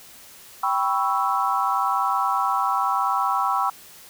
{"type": "chord", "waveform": "sine", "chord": "C# half-diminished seventh", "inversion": "second", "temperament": "equal", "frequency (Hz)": [784, 987.8, 1108.7, 1318.5], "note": ["G5", "B5", "C#6", "E6"], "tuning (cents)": [0, 0, 0, 0], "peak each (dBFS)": -25, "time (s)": [0.63, 3.7], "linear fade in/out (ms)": 5, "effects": ["white hiss -46 dBFS RMS until 4.09 s"]}